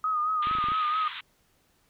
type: tone with vibrato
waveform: sine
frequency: 1244.5 Hz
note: D#6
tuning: in tune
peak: -24 dBFS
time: 0.04-1.08 s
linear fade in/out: 2 ms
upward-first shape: sine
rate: 4.5 Hz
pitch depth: 48 cents each way
type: band-pass noise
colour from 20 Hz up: white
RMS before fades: -39 dBFS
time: 0.42-1.21 s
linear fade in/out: 5 ms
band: 940 to 3800 Hz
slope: 96 dB/octave
type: clicks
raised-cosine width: 3 ms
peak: -28 dBFS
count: 7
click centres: 0.471 / 0.512 / 0.552 / 0.586 / 0.641 / 0.686 / 0.719 s
effects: pink hiss -67 dBFS RMS until 1.89 s